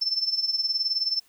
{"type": "tone with tremolo", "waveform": "sine", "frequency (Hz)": 5310, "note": "E8", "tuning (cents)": 12, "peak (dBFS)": -20, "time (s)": [0.01, 1.2], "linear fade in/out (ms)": 10, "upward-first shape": "sine", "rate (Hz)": 19, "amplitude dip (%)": 75, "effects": ["white hiss -61 dBFS RMS until 1.28 s"]}